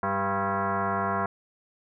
sine tone with frequency modulation, 196 Hz, G3, in tune, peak -24 dBFS, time 0.03-1.26 s, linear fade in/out 2 ms, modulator 294 Hz, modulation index 4.4, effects none

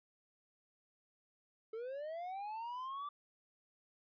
triangle linear sweep, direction up, 431.4 to 1174.7 Hz, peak -39 dBFS, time 1.73-3.09 s, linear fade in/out 5 ms, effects resampled to 11025 Hz

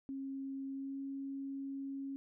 sine tone with pitch glide, 270.9 to 273.7 Hz, C#4 to C#4, -40 to -22 cents, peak -39 dBFS, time 0.09-2.16 s, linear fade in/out 0 ms, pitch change +18 cents, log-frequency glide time 0.71-0.99 s, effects none

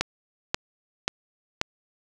click train, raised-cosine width 0.2 ms, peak -5 dBFS, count 4, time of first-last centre 0.01-1.614 s, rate 1.87 Hz, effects 7-bit

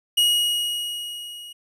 45% pulse tone with level ramp, 2893 Hz, F#7, 40 cents flat, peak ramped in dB -14 to -37 dBFS, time 0.17-1.53 s, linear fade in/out 10 ms, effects resampled to 32000 Hz

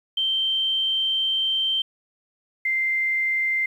sine tone pair in turn, 3129 / 2088 Hz, G7 / C7, -4 / -4 cents, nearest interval perfect fifth, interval 700 cents, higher first, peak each -20 dBFS, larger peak neither, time 0.17-1.82 / 2.65-3.66 s, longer first, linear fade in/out 5 ms, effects 9-bit

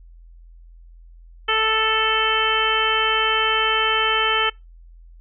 harmonic tone, 440 Hz, A4, in tune, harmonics 1 / 2 / 3 / 4 / 5 / 6 / 7, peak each -26 / -27 / -22 / -25 / -27 / -26 / -22 dBFS, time 1.48-4.5 s, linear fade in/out 10 ms, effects noise-tail reverb RT60 0.2 s tail -25 dB re dry + added 42 Hz sine -42 dBFS peak until 5.2 s

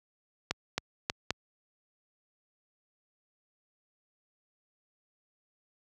clicks, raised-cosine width 0.2 ms, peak -11 dBFS, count 4, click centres 0.51 / 0.78 / 1.099 / 1.306 s, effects high-pass 60 Hz 12 dB/octave

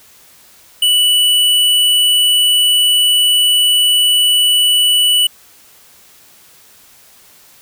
triangle tone with hard clipping, 2960 Hz, F#7, in tune, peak -10 dBFS, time 0.82-5.27 s, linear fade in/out 5 ms, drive 17 dB, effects white hiss -45 dBFS RMS until 7.61 s

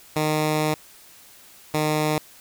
10% pulse tone pair in turn, 153.8 / 153.13 Hz, D#3 / D#3, -20 / -27 cents, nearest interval unison, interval 7 cents, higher first, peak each -12 dBFS, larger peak neither, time 0.16-0.74 / 1.74-2.18 s, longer first, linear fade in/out 2 ms, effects white hiss -49 dBFS RMS until 2.4 s

